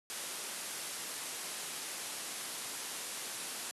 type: low-pass noise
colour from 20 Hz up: white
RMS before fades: -42 dBFS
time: 0.1-3.71 s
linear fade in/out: 0 ms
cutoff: 12000 Hz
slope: 96 dB/octave
effects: high-pass 200 Hz 12 dB/octave